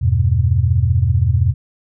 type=chord; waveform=sine; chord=E minor; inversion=none; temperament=equal; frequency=82.41 / 98 / 123.47 Hz; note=E2 / G2 / B2; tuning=0 / 0 / 0 cents; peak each=-16 dBFS; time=0.01-1.54 s; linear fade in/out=20 ms; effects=none